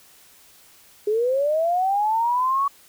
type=linear sweep; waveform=sine; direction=up; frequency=408.5 to 1130 Hz; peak=-18 dBFS; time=1.07-2.68 s; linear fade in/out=5 ms; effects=white hiss -52 dBFS RMS until 2.88 s